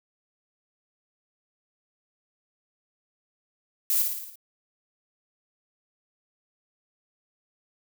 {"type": "noise with echo", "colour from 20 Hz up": "violet", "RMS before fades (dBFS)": -24, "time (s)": [3.9, 4.02], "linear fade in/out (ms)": 0, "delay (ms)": 56, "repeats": 6, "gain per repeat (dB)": -4, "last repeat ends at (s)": 4.356, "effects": []}